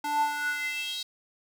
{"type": "tone with high-pass filter sweep", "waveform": "square", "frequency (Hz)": 293.7, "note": "D4", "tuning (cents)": 0, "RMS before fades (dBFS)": -30, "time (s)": [0.04, 1.03], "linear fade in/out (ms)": 5, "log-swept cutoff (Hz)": [640, 4100], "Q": 6.2, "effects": []}